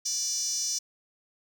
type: tone with high-pass filter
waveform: 5% pulse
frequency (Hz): 587.3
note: D5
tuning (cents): 0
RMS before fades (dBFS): -30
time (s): 0.05-0.79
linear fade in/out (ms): 10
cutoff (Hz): 5700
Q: 6.9
effects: none